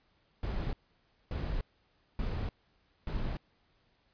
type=noise bursts; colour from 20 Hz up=brown; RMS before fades=-34 dBFS; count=4; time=0.43-3.37 s; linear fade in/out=2 ms; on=300 ms; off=580 ms; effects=pink hiss -71 dBFS RMS until 4.13 s + resampled to 11025 Hz